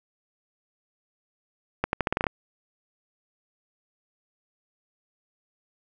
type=accelerating click train; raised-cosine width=0.5 ms; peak=-8 dBFS; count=9; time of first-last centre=1.84-2.268 s; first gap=91 ms; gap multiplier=0.84; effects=none